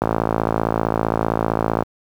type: click train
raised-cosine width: 1 ms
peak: -3 dBFS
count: 101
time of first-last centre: 0.02-1.825 s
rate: 55.4 Hz
effects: high-pass 80 Hz 12 dB/octave + 7-bit